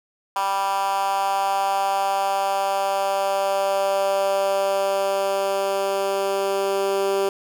10% pulse tone with high-pass filter sweep, 196 Hz, G3, in tune, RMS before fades -22 dBFS, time 0.36-7.29 s, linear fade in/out 2 ms, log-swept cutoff 900 to 410 Hz, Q 3.9, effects none

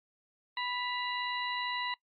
harmonic tone with a mistuned harmonic, 987.8 Hz, B5, in tune, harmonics 1 / 2 / 3 / 4, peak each -36 / -37 / -41 / -39 dBFS, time 0.57-1.94 s, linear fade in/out 2 ms, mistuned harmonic 3, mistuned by -80 cents, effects noise-tail reverb RT60 0.1 s tail -21 dB re dry + MP3 32 kbps

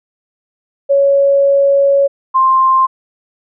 sine tone pair in turn, 557 / 1051.5 Hz, C#5 / C6, +8 / +8 cents, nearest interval major seventh, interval 1100 cents, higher second, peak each -7 dBFS, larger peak neither, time 0.89-2.08 / 2.34-2.87 s, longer first, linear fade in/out 20 ms, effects none

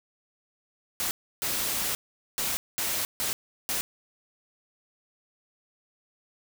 white noise bursts at uneven times, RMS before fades -29 dBFS, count 6, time 1-1.11 / 1.42-1.95 / 2.38-2.57 / 2.78-3.05 / 3.2-3.33 / 3.69-3.81 s, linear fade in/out 0 ms, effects none

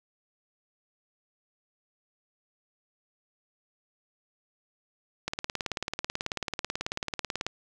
click train, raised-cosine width 0.2 ms, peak -13 dBFS, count 41, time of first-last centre 5.28-7.466 s, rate 18.3 Hz, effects none

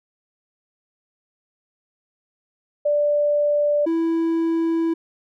sine / triangle tone pair in turn, 587.3 / 329.6 Hz, D5 / E4, 0 / 0 cents, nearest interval minor seventh, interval 1000 cents, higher first, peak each -16 / -16 dBFS, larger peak neither, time 2.85-3.86 / 3.86-4.94 s, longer second, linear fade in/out 10 ms, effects none

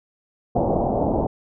white low-pass noise, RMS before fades -21 dBFS, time 0.55-1.27 s, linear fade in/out 10 ms, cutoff 810 Hz, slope 48 dB/octave, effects none

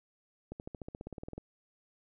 accelerating click train, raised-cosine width 2 ms, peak -28 dBFS, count 15, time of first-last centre 0.52-1.38 s, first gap 79 ms, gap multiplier 0.96, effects none

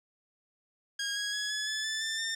15% pulse tone with pitch steps, 1631 / 1654.7 / 1678.8 / 1703.2 / 1728 / 1753.1 / 1778.6 / 1804.5 Hz, G#6 / G#6 / G#6 / G#6 / A6 / A6 / A6 / A6, -32 / -7 / +18 / +43 / -32 / -7 / +18 / +43 cents, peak -25 dBFS, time 0.99-2.35 s, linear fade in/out 5 ms, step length 170 ms, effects low-pass 10000 Hz 12 dB/octave

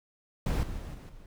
brown noise with level steps, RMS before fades -27 / -37 / -39 / -43 / -50 dBFS, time 0.46-1.26 s, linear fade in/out 2 ms, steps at 0.63 / 0.78 / 0.94 / 1.09 s, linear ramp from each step 2 ms, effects none

